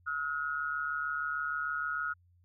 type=tone pair together; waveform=sine; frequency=1288.5 / 1435 Hz; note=E6 / F6; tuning=-40 / +47 cents; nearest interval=major second; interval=187 cents; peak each=-36 / -33 dBFS; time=0.06-2.14 s; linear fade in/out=20 ms; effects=added 88 Hz sine -62 dBFS peak until 2.44 s